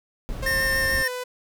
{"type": "noise", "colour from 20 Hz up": "brown", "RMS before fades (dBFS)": -31, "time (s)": [0.29, 1.03], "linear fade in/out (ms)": 0}
{"type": "tone with pitch glide", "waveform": "sawtooth", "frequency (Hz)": [532, 499.2], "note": ["C5", "B4"], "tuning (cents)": [29, 19], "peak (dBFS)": -25, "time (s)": [0.42, 1.24], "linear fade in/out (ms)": 10, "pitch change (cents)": -110, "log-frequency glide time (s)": [1.02, 1.09]}
{"type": "tone with vibrato", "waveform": "square", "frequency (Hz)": 1813, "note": "A#6", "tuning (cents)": -49, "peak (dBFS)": -22, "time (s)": [0.46, 1.08], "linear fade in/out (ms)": 5, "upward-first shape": "triangle", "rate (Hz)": 6.9, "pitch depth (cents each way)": 17}
{"effects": []}